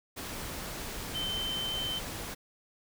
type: tone in noise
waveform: sine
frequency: 3086 Hz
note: G7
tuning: 28 cents flat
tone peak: -32 dBFS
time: 1.14-2 s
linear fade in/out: 20 ms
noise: pink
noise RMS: -39 dBFS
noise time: 0.16-2.35 s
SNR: +4 dB
effects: none